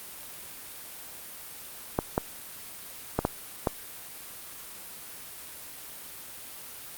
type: clicks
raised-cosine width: 1 ms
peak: -9 dBFS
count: 5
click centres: 1.989 / 2.179 / 3.19 / 3.251 / 3.672 s
effects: white hiss -43 dBFS RMS until 6.97 s + Opus 32 kbps